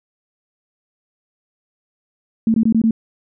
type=tone bursts; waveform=sine; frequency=224.2 Hz; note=A3; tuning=33 cents sharp; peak=-11 dBFS; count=5; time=2.47-2.909 s; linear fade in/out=2 ms; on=71 ms; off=21 ms; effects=none